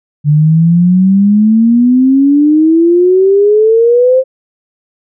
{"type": "exponential sweep", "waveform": "sine", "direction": "up", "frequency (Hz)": [145.6, 529], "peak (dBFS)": -4, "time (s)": [0.24, 4.24], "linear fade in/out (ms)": 50, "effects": []}